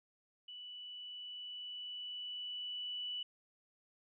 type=tone with level ramp; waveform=sine; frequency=2964 Hz; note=F#7; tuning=2 cents sharp; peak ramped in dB=-47 to -38 dBFS; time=0.48-3.23 s; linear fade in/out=5 ms; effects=none